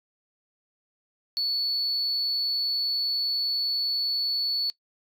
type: tone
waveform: sine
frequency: 4435 Hz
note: C#8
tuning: in tune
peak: -22 dBFS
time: 1.37-4.7 s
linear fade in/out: 0 ms
effects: noise-tail reverb RT60 0.1 s tail -22 dB re dry + tanh soft clip ceiling -21 dBFS